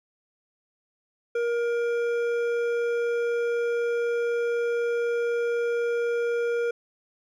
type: tone with hard clipping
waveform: sine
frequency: 472 Hz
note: A#4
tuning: 22 cents sharp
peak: -25 dBFS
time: 1.35-6.71 s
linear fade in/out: 5 ms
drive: 9 dB
effects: none